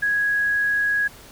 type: tone with quantisation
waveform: sine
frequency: 1661.2 Hz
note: G#6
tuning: in tune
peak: -18 dBFS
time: 0.02-1.08 s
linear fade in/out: 10 ms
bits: 8
effects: pink hiss -45 dBFS RMS until 1.31 s